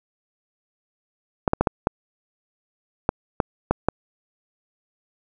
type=clicks; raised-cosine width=1 ms; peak=-3 dBFS; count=9; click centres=1.478 / 1.534 / 1.61 / 1.672 / 1.871 / 3.091 / 3.402 / 3.71 / 3.886 s; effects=none